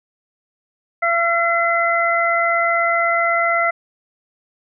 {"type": "harmonic tone", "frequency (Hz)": 679, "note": "F5", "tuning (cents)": -49, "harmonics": [1, 2, 3], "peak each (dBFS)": [-19, -19, -19], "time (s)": [1.02, 3.71], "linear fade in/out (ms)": 10, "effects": []}